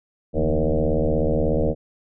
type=tone with frequency modulation; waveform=sine; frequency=236.7 Hz; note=A#3; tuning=27 cents sharp; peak=-17 dBFS; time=0.33-1.75 s; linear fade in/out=50 ms; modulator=76.5 Hz; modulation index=4.7; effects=none